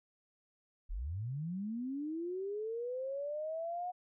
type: linear sweep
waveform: sine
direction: up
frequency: 32.7 to 730 Hz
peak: -36 dBFS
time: 0.89-3.92 s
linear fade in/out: 20 ms
effects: none